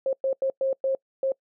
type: tone bursts at uneven times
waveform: sine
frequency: 535 Hz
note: C5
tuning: 38 cents sharp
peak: -21 dBFS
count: 6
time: 0.06-0.13 / 0.24-0.33 / 0.42-0.5 / 0.61-0.73 / 0.84-0.95 / 1.23-1.32 s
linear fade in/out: 2 ms
effects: noise-tail reverb RT60 0.1 s tail -26 dB re dry